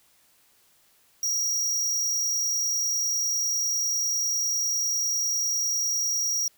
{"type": "tone", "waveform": "square", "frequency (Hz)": 5690, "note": "F8", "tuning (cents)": 31, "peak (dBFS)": -24, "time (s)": [1.23, 6.48], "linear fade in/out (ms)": 2, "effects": ["white hiss -62 dBFS RMS until 6.57 s"]}